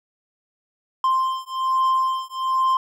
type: beating tone pair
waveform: triangle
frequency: 1046.5 / 1047.7 Hz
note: C6 / C6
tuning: 0 / +2 cents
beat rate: 1.2 Hz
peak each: -20 dBFS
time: 1.04-2.77 s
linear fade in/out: 2 ms
effects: none